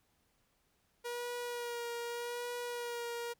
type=tone with vibrato; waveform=sawtooth; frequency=478.2 Hz; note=A#4; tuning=44 cents sharp; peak=-34 dBFS; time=1.04-3.34 s; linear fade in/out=20 ms; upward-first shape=sine; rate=0.83 Hz; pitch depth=23 cents each way; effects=pink hiss -75 dBFS RMS until 3.39 s